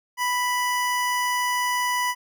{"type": "tone", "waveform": "25% pulse", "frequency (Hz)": 987.8, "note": "B5", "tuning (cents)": 0, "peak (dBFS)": -18, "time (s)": [0.17, 2.15], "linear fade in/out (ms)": 50, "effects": []}